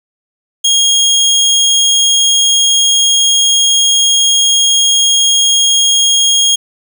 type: tone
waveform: 25% pulse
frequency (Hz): 3266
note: G#7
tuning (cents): -30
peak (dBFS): -4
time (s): 0.64-6.56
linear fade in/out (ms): 10
effects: none